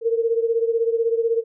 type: beating tone pair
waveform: sine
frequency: 455.4 / 471.4 Hz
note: A#4 / A#4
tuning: -40 / +19 cents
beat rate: 16 Hz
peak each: -19 / -23 dBFS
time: 0.01-1.44 s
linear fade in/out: 50 ms
effects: none